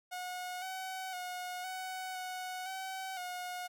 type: tone with pitch steps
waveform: sawtooth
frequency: 726 / 754 / 724 / 747 / 738 / 761 / 722 Hz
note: F#5 / F#5 / F#5 / F#5 / F#5 / F#5 / F#5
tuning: -33 / +32 / -38 / +16 / -5 / +48 / -43 cents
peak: -35 dBFS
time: 0.11-3.68 s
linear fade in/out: 20 ms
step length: 510 ms
effects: none